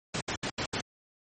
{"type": "noise bursts at uneven times", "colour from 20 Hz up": "pink", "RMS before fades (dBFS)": -31, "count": 5, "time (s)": [[0.14, 0.21], [0.28, 0.36], [0.43, 0.5], [0.58, 0.66], [0.73, 0.81]], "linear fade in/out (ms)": 5, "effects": ["high-pass 100 Hz 12 dB/octave", "MP3 32 kbps"]}